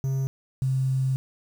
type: tone pair in turn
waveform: triangle / sine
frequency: 134.2 / 131.97 Hz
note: C3 / C3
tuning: +44 / +15 cents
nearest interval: unison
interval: 29 cents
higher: first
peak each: -21 dBFS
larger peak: neither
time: 0.04-0.27 / 0.62-1.16 s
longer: second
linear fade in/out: 0 ms
effects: 8-bit